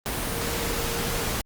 sine tone in noise, 466.2 Hz, A#4, in tune, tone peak -34 dBFS, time 0.31-1.27 s, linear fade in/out 0 ms, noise pink, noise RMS -28 dBFS, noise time 0.06-1.41 s, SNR -9 dB, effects Opus 32 kbps

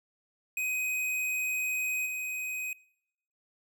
square tone with level steps, 2511 Hz, D#7, 15 cents sharp, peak -30 / -34 dBFS, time 0.57-2.73 s, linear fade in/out 2 ms, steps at 2.05 s, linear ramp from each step 20 ms, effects noise-tail reverb RT60 0.8 s tail -24 dB re dry

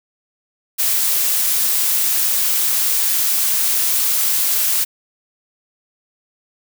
blue noise, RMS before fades -17 dBFS, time 0.78-4.85 s, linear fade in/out 20 ms, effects none

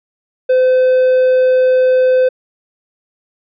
triangle tone, 512 Hz, C5, 38 cents flat, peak -6 dBFS, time 0.49-2.29 s, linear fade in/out 10 ms, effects resampled to 11025 Hz

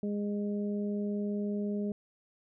harmonic tone, 205.4 Hz, G#3, 19 cents flat, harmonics 1 / 2 / 3, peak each -31 / -37 / -44 dBFS, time 0.03-1.92 s, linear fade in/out 2 ms, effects none

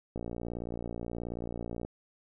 click train, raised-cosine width 2 ms, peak -24 dBFS, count 100, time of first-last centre 0.16-1.849 s, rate 58.6 Hz, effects none

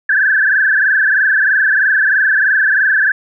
sine tone with frequency modulation, 1634 Hz, G#6, 29 cents flat, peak -9 dBFS, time 0.09-3.12 s, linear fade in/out 5 ms, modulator 23.1 Hz, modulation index 4.9, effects none

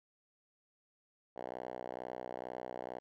5% pulse tone with band-pass filter, 62.2 Hz, B1, 13 cents sharp, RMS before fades -44 dBFS, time 1.36-3 s, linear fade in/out 5 ms, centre 670 Hz, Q 1.5, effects none

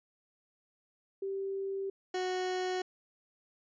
sine / 30% pulse tone pair in turn, 390 / 368.1 Hz, G4 / F#4, -9 / -9 cents, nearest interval minor second, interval 100 cents, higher first, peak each -33 / -29 dBFS, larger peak second, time 1.22-1.9 / 2.14-2.82 s, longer neither, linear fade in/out 5 ms, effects resampled to 16000 Hz

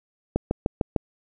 click train, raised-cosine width 2 ms, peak -8 dBFS, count 5, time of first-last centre 0.36-0.962 s, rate 6.64 Hz, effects none

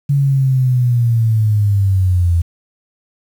sine linear sweep, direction down, 142.3 to 83.5 Hz, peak -10 dBFS, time 0.09-2.42 s, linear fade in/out 10 ms, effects 7-bit

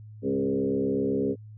sine tone with frequency modulation, 339.5 Hz, F4, 49 cents flat, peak -23 dBFS, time 0.22-1.36 s, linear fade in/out 50 ms, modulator 67.9 Hz, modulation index 2.1, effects added 107 Hz sine -42 dBFS peak until 1.57 s

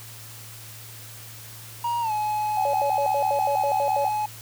triangle tone with pitch glide, 946 to 847.7 Hz, A#5 to G#5, +25 to +35 cents, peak -21 dBFS, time 1.84-4.26 s, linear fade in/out 5 ms, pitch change -190 cents, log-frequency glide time 2.01-2.12 s
sine tone with vibrato, 661 Hz, E5, 5 cents sharp, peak -23 dBFS, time 2.57-4.09 s, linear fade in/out 5 ms, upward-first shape square, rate 6.1 Hz, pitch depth 270 cents each way
effects added 112 Hz sine -44 dBFS peak until 4.41 s + white hiss -43 dBFS RMS until 4.41 s

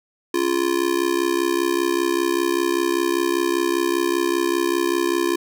square tone with amplitude modulation, 345.8 Hz, F4, 17 cents flat, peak -15 dBFS, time 0.34-5.36 s, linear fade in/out 5 ms, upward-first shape sine, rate 65.1 Hz, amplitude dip 90%, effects none

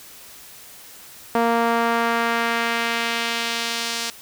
sawtooth tone with band-pass filter sweep, 232.3 Hz, A#3, 6 cents flat, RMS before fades -22 dBFS, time 1.35-4.1 s, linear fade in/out 2 ms, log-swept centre 790 to 5300 Hz, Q 1, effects white hiss -43 dBFS RMS until 4.21 s

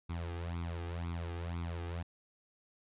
sawtooth tone with flanger, 85.1 Hz, F2, 44 cents flat, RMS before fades -39 dBFS, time 0.09-2.03 s, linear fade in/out 10 ms, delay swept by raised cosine 0.83 to 2.53 ms, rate 2 Hz, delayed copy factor +0.85, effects resampled to 8000 Hz

